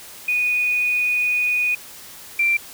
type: tone pair in turn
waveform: sine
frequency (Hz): 2472 / 2357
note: D#7 / D7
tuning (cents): -12 / +6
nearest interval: minor second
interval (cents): 82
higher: first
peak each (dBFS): -17 / -15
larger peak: second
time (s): 0.28-1.75 / 2.39-2.57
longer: first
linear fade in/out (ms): 5
effects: white hiss -40 dBFS RMS until 2.73 s